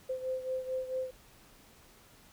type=beating tone pair; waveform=sine; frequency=516 / 520.5 Hz; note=C5 / C5; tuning=-24 / -9 cents; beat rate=4.5 Hz; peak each=-34 / -39 dBFS; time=0.09-1.11 s; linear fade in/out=10 ms; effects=pink hiss -59 dBFS RMS until 2.32 s